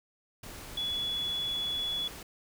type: tone in noise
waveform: sine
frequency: 3400 Hz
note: G#7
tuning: 40 cents sharp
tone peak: -30 dBFS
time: 0.77-2.08 s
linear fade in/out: 5 ms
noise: pink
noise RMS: -45 dBFS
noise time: 0.43-2.23 s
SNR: +12 dB
effects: none